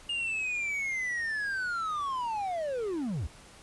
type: linear sweep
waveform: triangle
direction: down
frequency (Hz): 2843 to 58.5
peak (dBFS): -28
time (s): 0.09-3.27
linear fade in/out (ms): 5
effects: pink hiss -53 dBFS RMS until 3.62 s + resampled to 24000 Hz